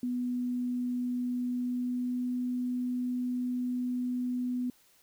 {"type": "tone with pitch glide", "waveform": "sine", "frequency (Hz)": [246.9, 248.5], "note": ["B3", "B3"], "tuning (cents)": [0, 11], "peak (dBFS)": -29, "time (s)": [0.03, 4.7], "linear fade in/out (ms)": 2, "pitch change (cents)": 11, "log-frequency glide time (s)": [1.53, 2.33], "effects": ["white hiss -64 dBFS RMS until 5.02 s"]}